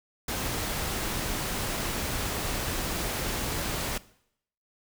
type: noise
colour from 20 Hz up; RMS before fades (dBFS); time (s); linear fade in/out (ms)
pink; -31; 0.28-3.98; 5
effects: noise-tail reverb RT60 0.7 s tail -19 dB re dry